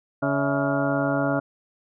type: harmonic tone with a mistuned harmonic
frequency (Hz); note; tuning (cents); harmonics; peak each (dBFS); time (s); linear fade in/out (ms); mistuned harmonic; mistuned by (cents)
140.9; C#3; +29; 1 / 2 / 3 / 4 / 5 / 6 / 7 / 8 / 9 / 10; -29 / -25 / -36 / -28 / -27 / -34 / -39 / -36 / -38 / -30; 0.22-1.4; 10; 5; -110
effects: none